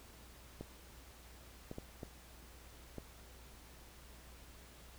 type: clicks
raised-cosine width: 2 ms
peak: -30 dBFS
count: 5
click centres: 0.61 / 1.714 / 1.784 / 2.032 / 2.983 s
effects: added 60 Hz sine -58 dBFS peak until 4.98 s + pink hiss -59 dBFS RMS until 4.98 s